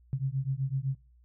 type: beating tone pair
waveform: sine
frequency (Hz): 130.81 / 138.71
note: C3 / C#3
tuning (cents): 0 / +1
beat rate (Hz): 7.9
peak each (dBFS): -31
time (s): 0.13-0.95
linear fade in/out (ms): 0
effects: noise-tail reverb RT60 0.3 s tail -21 dB re dry + added 60 Hz sine -57 dBFS peak until 1.24 s